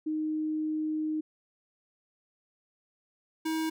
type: tone pair in turn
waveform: sine / square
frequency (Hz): 310 / 318.9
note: D#4 / D#4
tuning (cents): -6 / +43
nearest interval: unison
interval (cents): 49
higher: second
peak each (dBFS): -28 / -29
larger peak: first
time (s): 0.06-1.21 / 3.45-3.7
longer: first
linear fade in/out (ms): 10
effects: none